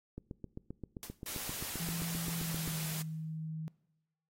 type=click train; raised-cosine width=3 ms; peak=-29 dBFS; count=20; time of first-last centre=0.18-2.677 s; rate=7.61 Hz
type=noise with exponential decay; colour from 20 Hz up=white; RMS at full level=-40 dBFS; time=1.03-1.18 s; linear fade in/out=1 ms; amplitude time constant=31 ms
type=noise; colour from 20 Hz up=white; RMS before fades=-41 dBFS; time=1.26-3.02 s; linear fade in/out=2 ms
type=tone with pitch glide; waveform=sine; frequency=167.7 to 158.29 Hz; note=E3 to D#3; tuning=+30 to +30 cents; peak=-37 dBFS; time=1.8-3.68 s; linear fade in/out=0 ms; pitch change=-100 cents; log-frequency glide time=2.29-2.84 s
effects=noise-tail reverb RT60 0.9 s tail -21 dB re dry + AAC 48 kbps